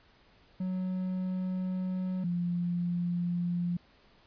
triangle / sine tone pair in turn, 185 / 174.62 Hz, F#3 / F3, 0 / 0 cents, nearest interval minor second, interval 100 cents, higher first, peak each -28 / -28 dBFS, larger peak neither, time 0.6-2.24 / 2.24-3.77 s, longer first, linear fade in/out 5 ms, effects pink hiss -62 dBFS RMS until 4.26 s + resampled to 11025 Hz

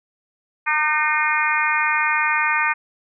harmonic tone with a mistuned harmonic, 305.4 Hz, D#4, 32 cents flat, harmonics 3 / 4 / 5 / 6 / 7 / 8, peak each -24 / -24 / -24 / -24 / -24 / -24 dBFS, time 0.66-2.74 s, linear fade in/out 20 ms, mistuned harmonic 4, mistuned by -20 cents, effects none

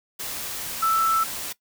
sine tone in noise, 1323 Hz, E6, 6 cents sharp, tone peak -18 dBFS, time 0.82-1.24 s, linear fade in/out 10 ms, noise white, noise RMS -32 dBFS, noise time 0.19-1.53 s, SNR +11 dB, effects noise-tail reverb RT60 0.1 s tail -19 dB re dry

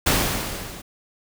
pink noise with level ramp, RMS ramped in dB -17 to -39 dBFS, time 0.06-0.82 s, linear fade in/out 10 ms, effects none

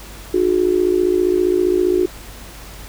sine tone with amplitude modulation, 362.5 Hz, F#4, 35 cents flat, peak -9 dBFS, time 0.34-2.06 s, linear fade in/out 5 ms, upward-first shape sine, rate 55.1 Hz, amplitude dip 85%, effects added 50 Hz sine -37 dBFS peak until 2.88 s + pink hiss -38 dBFS RMS until 2.88 s

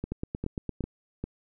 two click trains, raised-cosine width 3 ms, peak -18 / -19 dBFS, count 7 / 4, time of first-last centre 0.12-0.807 / 0.04-1.24 s, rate 8.73 / 2.5 Hz, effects none

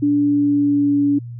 sine tone with pitch glide, 289.8 to 285.8 Hz, D4 to D4, -23 to -47 cents, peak -13 dBFS, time 0.02-1.19 s, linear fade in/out 10 ms, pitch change -24 cents, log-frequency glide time 0.15-1.02 s, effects added 119 Hz sine -29 dBFS peak until 1.39 s

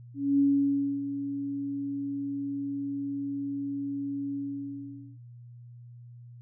sine tone with ADSR envelope, 280.2 Hz, C#4, 19 cents sharp, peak -19 dBFS, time 0.14-5.18 s, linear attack 250 ms, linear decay 620 ms, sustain -11 dB, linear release 830 ms, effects added 120 Hz sine -45 dBFS peak until 6.41 s

